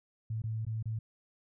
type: tone with dropouts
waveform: sine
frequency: 110.8 Hz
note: A2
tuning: 13 cents sharp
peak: -32 dBFS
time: 0.3-0.99 s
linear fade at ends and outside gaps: 5 ms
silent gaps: 0.42-0.438 / 0.651-0.666 / 0.827-0.856 s
effects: none